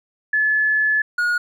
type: tone pair in turn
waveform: sine / triangle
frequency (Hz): 1722 / 1441.7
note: A6 / F#6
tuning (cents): -38 / -45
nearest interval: minor third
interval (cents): 307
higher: first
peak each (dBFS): -15 / -15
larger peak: neither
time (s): 0.33-1.02 / 1.18-1.38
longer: first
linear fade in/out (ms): 5
effects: none